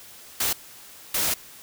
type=noise bursts at uneven times; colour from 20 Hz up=white; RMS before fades=-24 dBFS; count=2; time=0.4-0.53 / 1.14-1.34 s; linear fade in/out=5 ms; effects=white hiss -46 dBFS RMS until 1.62 s